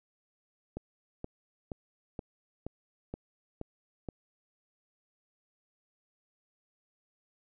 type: click train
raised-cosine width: 2 ms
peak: -24 dBFS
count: 8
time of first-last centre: 0.77-4.088 s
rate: 2.11 Hz
effects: none